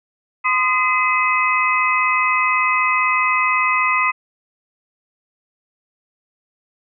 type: tone cluster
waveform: sine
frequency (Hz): 1029 / 1237 / 2039 / 2546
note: C6 / D#6 / C7 / D#7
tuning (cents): -29 / -10 / -45 / +39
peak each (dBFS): -20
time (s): 0.44-4.12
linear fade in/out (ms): 20
effects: none